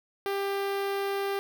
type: tone with notch filter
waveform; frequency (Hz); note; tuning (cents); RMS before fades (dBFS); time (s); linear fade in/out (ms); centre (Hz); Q
sawtooth; 396.3; G4; +19; -30; 0.26-1.39; 0; 7300; 0.86
effects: none